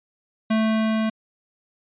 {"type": "tone with level ramp", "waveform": "square", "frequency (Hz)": 220, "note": "A3", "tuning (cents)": 0, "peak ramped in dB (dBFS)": [-18, -21], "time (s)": [0.5, 1.1], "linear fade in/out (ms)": 10, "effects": ["resampled to 8000 Hz"]}